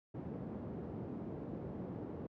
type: band-pass noise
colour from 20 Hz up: pink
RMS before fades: -44 dBFS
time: 0.14-2.27 s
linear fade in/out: 10 ms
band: 120 to 420 Hz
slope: 12 dB/octave
effects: high-pass 60 Hz 12 dB/octave